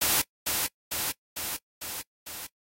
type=noise with echo; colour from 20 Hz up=white; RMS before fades=-24 dBFS; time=0.01-0.22 s; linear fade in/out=10 ms; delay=450 ms; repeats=5; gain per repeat=-3 dB; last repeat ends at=2.47 s; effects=noise-tail reverb RT60 0.1 s tail -24 dB re dry + AAC 48 kbps